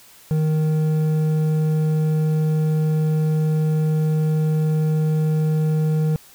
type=tone with hard clipping; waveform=triangle; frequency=155.56 Hz; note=D#3; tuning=in tune; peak=-18 dBFS; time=0.31-6.16 s; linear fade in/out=0 ms; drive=10 dB; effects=white hiss -48 dBFS RMS until 6.34 s